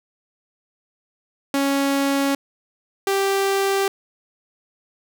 sawtooth tone pair in turn, 277.2 / 392 Hz, C#4 / G4, 0 / 0 cents, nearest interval tritone, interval 600 cents, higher second, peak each -14 dBFS, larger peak neither, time 1.54-2.35 / 3.07-3.88 s, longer neither, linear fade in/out 2 ms, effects none

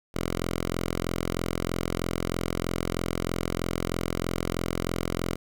5% pulse tone, 43.14 Hz, F1, 20 cents flat, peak -16 dBFS, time 0.14-5.36 s, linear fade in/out 10 ms, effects none

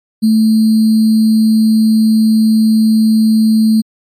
sine tone with sample-and-hold, 220 Hz, A3, in tune, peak -6 dBFS, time 0.22-3.82 s, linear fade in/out 20 ms, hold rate 4410 Hz, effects MP3 64 kbps

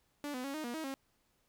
sawtooth tone with pitch steps, 290.6 / 252.4 / 276.3 / 309.7 / 239.5 / 317.5 / 270.6 Hz, D4 / B3 / C#4 / D#4 / A#3 / D#4 / C#4, -18 / +38 / -6 / -8 / +47 / +35 / -42 cents, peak -34 dBFS, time 0.24-0.94 s, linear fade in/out 0 ms, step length 100 ms, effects pink hiss -75 dBFS RMS until 1.48 s

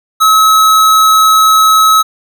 square tone, 1287 Hz, E6, 42 cents flat, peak -5 dBFS, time 0.2-2.03 s, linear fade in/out 20 ms, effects none

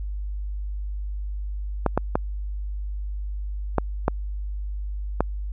clicks, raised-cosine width 1 ms, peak -5 dBFS, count 6, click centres 1.863 / 1.976 / 2.155 / 3.783 / 4.081 / 5.206 s, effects added 50 Hz sine -27 dBFS peak until 5.52 s

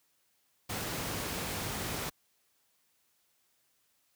pink noise, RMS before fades -36 dBFS, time 0.69-2.1 s, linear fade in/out 10 ms, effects white hiss -73 dBFS RMS until 4.15 s + high-pass 60 Hz 12 dB/octave

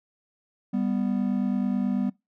triangle tone pair together, 197.69 / 246.9 Hz, G3 / B3, +15 / 0 cents, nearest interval major third, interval 385 cents, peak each -24 dBFS, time 0.73-2.1 s, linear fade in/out 10 ms, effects noise-tail reverb RT60 0.2 s tail -22 dB re dry

